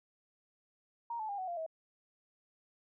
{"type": "tone with pitch steps", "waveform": "sine", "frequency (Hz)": [936, 868.3, 805.5, 747.2, 693.2, 643], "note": ["A#5", "A5", "G5", "F#5", "F5", "E5"], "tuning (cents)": [7, -23, 47, 17, -13, -43], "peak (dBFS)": -36, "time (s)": [1.1, 1.664], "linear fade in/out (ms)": 5, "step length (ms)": 94, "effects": []}